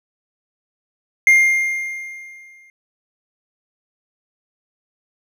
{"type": "tone with exponential decay", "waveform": "triangle", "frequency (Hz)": 2114, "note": "C7", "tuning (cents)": 17, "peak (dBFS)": -5, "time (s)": [1.27, 2.7], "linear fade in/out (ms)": 1, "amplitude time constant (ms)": 310, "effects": []}